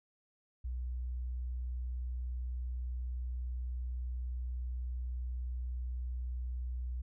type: tone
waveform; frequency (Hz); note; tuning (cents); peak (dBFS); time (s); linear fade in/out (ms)
sine; 61.74; B1; 0; -35; 0.64-7.02; 10
effects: none